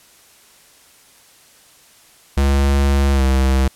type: tone with pitch glide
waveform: square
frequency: 69.3 to 66.32 Hz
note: C#2 to C2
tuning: 0 to +24 cents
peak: -13 dBFS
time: 2.37-3.68 s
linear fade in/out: 5 ms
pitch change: -76 cents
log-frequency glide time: 3.13-3.22 s
effects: white hiss -49 dBFS RMS until 3.75 s + low-pass 12000 Hz 12 dB/octave